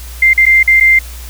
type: tone with dropouts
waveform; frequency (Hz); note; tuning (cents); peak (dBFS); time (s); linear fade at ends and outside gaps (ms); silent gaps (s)
sine; 2093; C7; 0; -4; 0.22-0.99; 5; 0.334-0.376 / 0.455-0.464 / 0.63-0.675 / 0.801-0.808
effects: added 60 Hz sine -26 dBFS peak until 1.29 s + white hiss -34 dBFS RMS until 1.29 s